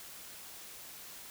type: silence
effects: white hiss -49 dBFS RMS until 1.3 s